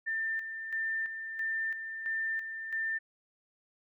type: tone with tremolo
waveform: sine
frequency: 1792 Hz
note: A6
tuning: 31 cents sharp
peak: -30 dBFS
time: 0.06-2.99 s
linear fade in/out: 20 ms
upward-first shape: square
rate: 1.5 Hz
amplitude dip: 55%
effects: none

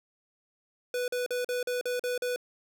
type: tone bursts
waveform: square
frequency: 493.9 Hz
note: B4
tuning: in tune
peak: -29 dBFS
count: 8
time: 0.94-2.361 s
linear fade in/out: 2 ms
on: 140 ms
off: 43 ms
effects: none

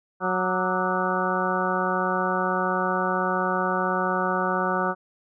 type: harmonic tone with a mistuned harmonic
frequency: 184.3 Hz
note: F#3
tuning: 7 cents flat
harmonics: 1 / 2 / 3 / 4 / 5 / 6 / 7 / 8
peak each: -30 / -30 / -30 / -30 / -30 / -30 / -30 / -30 dBFS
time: 0.2-4.95 s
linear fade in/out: 50 ms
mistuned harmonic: 6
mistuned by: +100 cents
effects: none

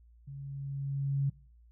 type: tone with level ramp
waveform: sine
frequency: 138.6 Hz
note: C#3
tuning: in tune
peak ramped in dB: -41 to -25 dBFS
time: 0.27-1.3 s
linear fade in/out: 10 ms
effects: noise-tail reverb RT60 0.5 s tail -23 dB re dry + added 58 Hz sine -56 dBFS peak until 1.71 s

